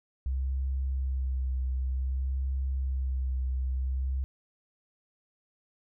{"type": "tone with vibrato", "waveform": "sine", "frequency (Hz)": 65.41, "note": "C2", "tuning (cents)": 0, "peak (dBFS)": -27, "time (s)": [0.26, 4.24], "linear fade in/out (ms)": 0, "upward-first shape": "sine", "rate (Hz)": 0.54, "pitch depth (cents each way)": 27, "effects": []}